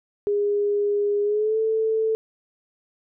sine tone with pitch glide, 409.8 to 441.8 Hz, G#4 to A4, -23 to +7 cents, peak -19 dBFS, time 0.27-2.15 s, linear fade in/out 0 ms, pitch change +130 cents, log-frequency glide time 1.23-1.58 s, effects none

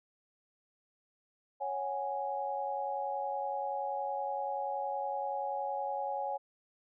sine chord, C# suspended fourth, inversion none, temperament equal, 554.4 / 740 / 830.6 Hz, C#5 / F#5 / G#5, 0 / 0 / 0 cents, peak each -38 / -40 / -35 dBFS, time 1.6-6.38 s, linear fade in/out 20 ms, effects none

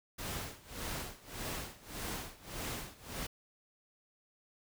pink noise with tremolo, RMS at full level -39 dBFS, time 0.18-3.27 s, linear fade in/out 10 ms, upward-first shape sine, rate 1.7 Hz, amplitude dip 90%, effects none

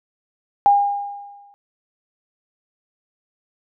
sine tone with exponential decay, 809 Hz, G#5, 46 cents flat, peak -8 dBFS, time 0.66-1.54 s, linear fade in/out 0 ms, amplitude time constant 190 ms, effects none

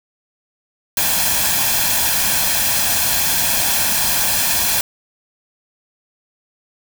white noise with comb filter, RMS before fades -17 dBFS, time 0.97-4.81 s, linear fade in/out 2 ms, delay 1.2 ms, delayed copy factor +0.6, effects none

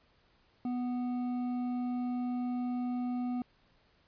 sine tone with hard clipping, 246.9 Hz, B3, in tune, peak -33 dBFS, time 0.65-3.42 s, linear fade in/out 2 ms, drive 7 dB, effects pink hiss -68 dBFS RMS until 4.07 s + resampled to 11025 Hz

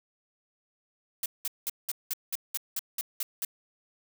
blue noise bursts, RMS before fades -31 dBFS, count 11, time 1.23-3.449 s, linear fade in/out 2 ms, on 29 ms, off 190 ms, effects none

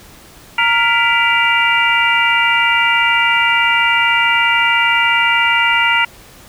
harmonic tone with a mistuned harmonic, 466.2 Hz, A#4, in tune, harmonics 2 / 3 / 4 / 5 / 6, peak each -17 / -17 / -17 / -17 / -17 dBFS, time 0.58-6.05 s, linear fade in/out 5 ms, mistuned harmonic 4, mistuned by +110 cents, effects pink hiss -41 dBFS RMS until 6.48 s

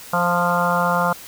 harmonic tone with a mistuned harmonic, 174.61 Hz, F3, in tune, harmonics 1 / 3 / 4 / 5 / 6 / 7 / 8, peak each -24 / -24 / -24 / -24 / -24 / -24 / -24 dBFS, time 0.13-1.13 s, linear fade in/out 5 ms, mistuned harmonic 5, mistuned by +17 cents, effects white hiss -39 dBFS RMS until 1.27 s

